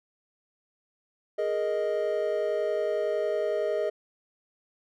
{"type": "chord", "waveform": "triangle", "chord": "Ab suspended second", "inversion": "none", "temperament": "equal", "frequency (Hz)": [415.3, 466.2, 622.3], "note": ["Ab4", "Bb4", "Eb5"], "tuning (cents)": [0, 0, 0], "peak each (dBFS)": [-28, -30, -26], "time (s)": [1.38, 3.9], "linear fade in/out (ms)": 10, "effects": []}